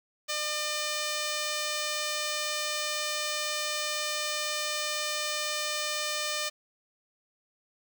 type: tone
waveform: 5% pulse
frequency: 602 Hz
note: D5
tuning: 43 cents sharp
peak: -18 dBFS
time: 0.28-6.5 s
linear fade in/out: 20 ms
effects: none